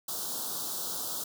white band-stop noise, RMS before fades -35 dBFS, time 0.08-1.24 s, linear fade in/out 5 ms, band 1400 to 3400 Hz, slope 48 dB/octave, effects high-pass 150 Hz 12 dB/octave

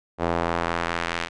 sawtooth tone with band-pass filter sweep, 84.7 Hz, E2, 48 cents sharp, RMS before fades -26 dBFS, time 0.18-1.29 s, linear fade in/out 50 ms, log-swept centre 660 to 2400 Hz, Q 0.93, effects resampled to 22050 Hz

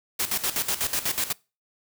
white noise with tremolo, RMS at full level -25 dBFS, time 0.19-1.33 s, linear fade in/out 10 ms, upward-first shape square, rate 8.1 Hz, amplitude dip 75%, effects noise-tail reverb RT60 0.3 s tail -24 dB re dry

